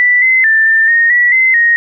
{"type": "tone with pitch steps", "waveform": "sine", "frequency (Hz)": [1972, 2053, 1777, 1790, 1854, 1942, 2059, 1870], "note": ["B6", "C7", "A6", "A6", "A#6", "B6", "C7", "A#6"], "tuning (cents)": [-3, -33, 17, 29, -10, -30, -28, 5], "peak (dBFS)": -6, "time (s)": [0, 1.76], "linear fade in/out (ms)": 0, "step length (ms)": 220, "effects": []}